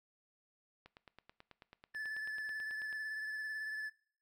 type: click train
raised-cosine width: 0.3 ms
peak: -38 dBFS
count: 20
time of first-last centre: 0.86-2.927 s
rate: 9.19 Hz
type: tone with vibrato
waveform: triangle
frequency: 1737 Hz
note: A6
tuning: 23 cents flat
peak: -37 dBFS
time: 1.94-3.9 s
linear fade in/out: 20 ms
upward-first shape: sine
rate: 18 Hz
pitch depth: 23 cents each way
effects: noise-tail reverb RT60 0.5 s tail -20 dB re dry